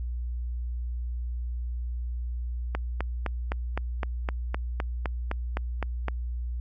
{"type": "click train", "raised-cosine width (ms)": 0.5, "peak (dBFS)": -14, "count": 14, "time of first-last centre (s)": [2.75, 6.083], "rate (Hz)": 3.9, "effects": ["added 60 Hz sine -29 dBFS peak until 6.6 s"]}